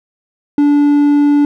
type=tone; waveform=triangle; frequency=290 Hz; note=D4; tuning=22 cents flat; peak=-5 dBFS; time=0.58-1.45 s; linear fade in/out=2 ms; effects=none